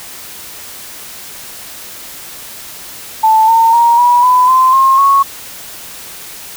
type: tone with pitch steps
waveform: sine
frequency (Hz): 880 / 908.9 / 938.8 / 969.7 / 1001.6 / 1034.5 / 1068.5 / 1103.6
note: A5 / A#5 / A#5 / B5 / B5 / C6 / C6 / C#6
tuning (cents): 0 / -44 / +12 / -32 / +24 / -20 / +36 / -8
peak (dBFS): -5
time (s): 3.23-5.23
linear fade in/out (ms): 10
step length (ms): 250
effects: white hiss -30 dBFS RMS until 6.56 s